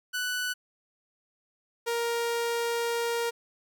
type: tone pair in turn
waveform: sawtooth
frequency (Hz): 1487 / 468.4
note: F#6 / A#4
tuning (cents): +8 / +8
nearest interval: octave + minor sixth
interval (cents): 2000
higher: first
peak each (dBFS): -25 / -23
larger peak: second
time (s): 0.13-0.54 / 1.86-3.31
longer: second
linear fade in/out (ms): 20
effects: none